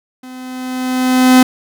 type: tone with level ramp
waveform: 45% pulse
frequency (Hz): 255.4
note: C4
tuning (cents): -42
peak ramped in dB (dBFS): -31 to -3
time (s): 0.23-1.43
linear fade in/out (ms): 5
effects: none